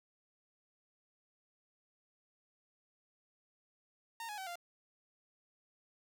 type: tone with pitch steps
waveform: sawtooth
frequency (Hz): 918 / 837 / 763.1 / 695.7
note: A#5 / G#5 / G5 / F5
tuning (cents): -27 / +13 / -47 / -7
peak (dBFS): -38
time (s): 4.2-4.556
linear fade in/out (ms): 2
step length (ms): 89
effects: none